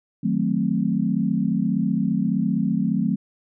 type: chord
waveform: sine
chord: D# diminished seventh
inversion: none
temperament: equal with one note detuned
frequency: 156.37 / 185 / 220 / 261.6 Hz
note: D#3 / F#3 / A3 / C4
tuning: +9 / 0 / 0 / 0 cents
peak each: -28 / -23 / -23 / -26 dBFS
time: 0.23-3.16 s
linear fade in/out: 10 ms
effects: none